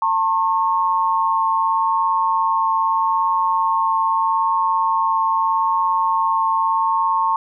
sine tone pair together, 900.4 / 1083 Hz, A5 / C#6, +40 / -41 cents, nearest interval minor third, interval 319 cents, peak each -18 dBFS, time 0.02-7.36 s, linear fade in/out 2 ms, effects none

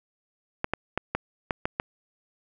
clicks, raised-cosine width 0.5 ms, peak -10 dBFS, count 7, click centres 0.644 / 0.736 / 0.976 / 1.15 / 1.508 / 1.655 / 1.799 s, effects none

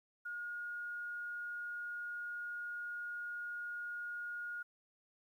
sine tone, 1433 Hz, F6, 44 cents sharp, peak -40 dBFS, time 0.25-4.63 s, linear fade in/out 10 ms, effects 12-bit

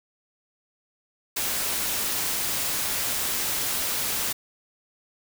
white noise, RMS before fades -27 dBFS, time 1.36-4.33 s, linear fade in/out 10 ms, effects none

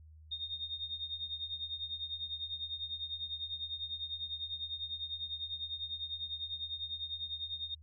sine tone with tremolo, 3681 Hz, A#7, 23 cents flat, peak -34 dBFS, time 0.31-7.75 s, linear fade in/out 10 ms, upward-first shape triangle, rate 10 Hz, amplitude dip 85%, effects added 78 Hz sine -53 dBFS peak until 7.82 s

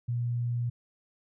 sine tone, 120 Hz, B2, 49 cents flat, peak -27 dBFS, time 0.08-0.7 s, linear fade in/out 10 ms, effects none

